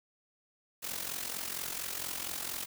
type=noise with amplitude modulation; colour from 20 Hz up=white; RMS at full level=-35 dBFS; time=0.82-2.66 s; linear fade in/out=20 ms; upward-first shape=sine; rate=44.3 Hz; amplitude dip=70%; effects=none